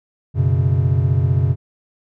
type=chord; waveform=triangle; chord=F# suspended fourth; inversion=none; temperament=just; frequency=92.5 / 123.33 / 138.75 Hz; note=F#2 / B2 / C#3; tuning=0 / -2 / +2 cents; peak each=-16 dBFS; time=0.34-1.56 s; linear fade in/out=50 ms; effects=none